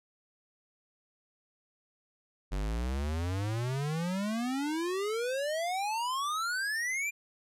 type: exponential sweep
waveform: square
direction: up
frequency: 46.25 to 2416 Hz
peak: -31 dBFS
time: 2.51-7.11 s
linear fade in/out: 20 ms
effects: low-pass 11000 Hz 12 dB/octave